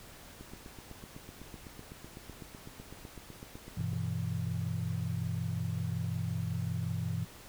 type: click train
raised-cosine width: 3 ms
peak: -33 dBFS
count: 29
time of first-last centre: 0.41-3.932 s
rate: 7.95 Hz
type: chord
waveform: sine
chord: E minor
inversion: first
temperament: equal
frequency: 98 / 123.47 / 164.81 Hz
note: G2 / B2 / E3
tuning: 0 / 0 / 0 cents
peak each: -36 dBFS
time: 3.77-7.25 s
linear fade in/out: 5 ms
effects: pink hiss -52 dBFS RMS until 7.48 s